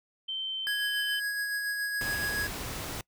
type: tone with pitch glide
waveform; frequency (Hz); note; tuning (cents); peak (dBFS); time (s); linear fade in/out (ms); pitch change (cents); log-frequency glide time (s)
sine; 3107 to 3073; G7 to G7; -16 to -35; -31; 0.28-1.2; 10; -19; 0.4-1.05
type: tone with tremolo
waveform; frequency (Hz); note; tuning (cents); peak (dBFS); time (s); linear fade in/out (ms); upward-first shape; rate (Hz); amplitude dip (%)
square; 1661.2; G#6; 0; -29; 0.67-2.47; 0; sine; 7.1; 30
type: noise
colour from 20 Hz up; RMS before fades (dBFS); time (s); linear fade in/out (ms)
pink; -37; 2.01-3.01; 2
effects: noise-tail reverb RT60 0.1 s tail -24 dB re dry